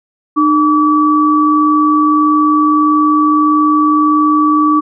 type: tone pair together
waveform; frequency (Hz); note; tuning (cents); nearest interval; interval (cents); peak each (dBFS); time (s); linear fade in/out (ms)
sine; 303.6 / 1148.5; D#4 / D6; -42 / -39; octave + major seventh; 2303; -10; 0.36-4.81; 20
effects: none